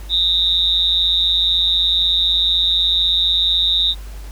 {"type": "tone with amplitude modulation", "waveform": "sine", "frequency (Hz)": 3729, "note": "A#7", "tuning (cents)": 0, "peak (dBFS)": -9, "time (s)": [0.09, 3.95], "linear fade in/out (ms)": 50, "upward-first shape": "sine", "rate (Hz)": 176, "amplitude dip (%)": 95, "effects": ["added 50 Hz sine -29 dBFS peak until 4.31 s", "pink hiss -43 dBFS RMS until 4.31 s"]}